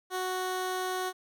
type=tone; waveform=15% pulse; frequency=370 Hz; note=F#4; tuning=in tune; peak=-24 dBFS; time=0.1-1.13 s; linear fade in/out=50 ms; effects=none